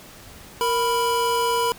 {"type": "tone pair together", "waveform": "square", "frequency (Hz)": [466.2, 987.8], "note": ["A#4", "B5"], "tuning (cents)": [0, 0], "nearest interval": "octave + minor second", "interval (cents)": 1300, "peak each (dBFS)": [-24, -22], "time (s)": [0.61, 1.72], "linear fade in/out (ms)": 0, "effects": ["pink hiss -44 dBFS RMS until 1.78 s"]}